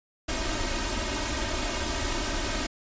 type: noise with comb filter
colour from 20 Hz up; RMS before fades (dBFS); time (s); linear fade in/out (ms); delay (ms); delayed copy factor
pink; -29; 0.28-2.67; 10; 3.2; +0.9
effects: resampled to 16000 Hz